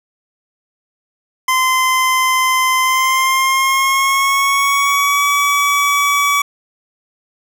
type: tone with pitch glide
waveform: 25% pulse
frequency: 1034 to 1140.7 Hz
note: C6 to C#6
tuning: -21 to +49 cents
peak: -8 dBFS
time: 1.48-6.42 s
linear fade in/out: 5 ms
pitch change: +170 cents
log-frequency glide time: 2.82-5.24 s
effects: none